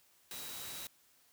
sine tone in noise, 3873 Hz, B7, 35 cents flat, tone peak -51 dBFS, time 0.31-0.87 s, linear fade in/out 2 ms, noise white, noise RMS -45 dBFS, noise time 0.31-0.87 s, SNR -9 dB, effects white hiss -68 dBFS RMS until 1.32 s

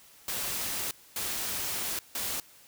white noise bursts at uneven times, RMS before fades -33 dBFS, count 3, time 0.28-0.91 / 1.16-1.99 / 2.15-2.4 s, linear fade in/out 2 ms, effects white hiss -56 dBFS RMS until 2.67 s

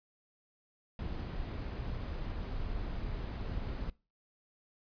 brown noise, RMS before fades -38 dBFS, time 0.99-3.9 s, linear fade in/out 2 ms, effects noise-tail reverb RT60 0.3 s tail -22 dB re dry + resampled to 11025 Hz

